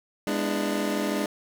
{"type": "chord", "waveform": "25% pulse", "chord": "E dominant seventh", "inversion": "first", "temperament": "just", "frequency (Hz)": [206, 247.2, 296.7, 329.6], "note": ["G#3", "B3", "D4", "E4"], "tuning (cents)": [-14, 2, 18, 0], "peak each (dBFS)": [-25, -31, -25, -31], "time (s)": [0.27, 1.26], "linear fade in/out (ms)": 2, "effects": []}